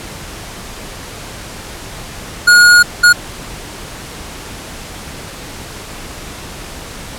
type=tone bursts at uneven times; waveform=square; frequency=1438 Hz; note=F#6; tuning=50 cents flat; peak=-4 dBFS; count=2; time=2.47-2.83 / 3.03-3.13 s; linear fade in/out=10 ms; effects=pink hiss -29 dBFS RMS until 7.18 s + low-pass 11000 Hz 12 dB/octave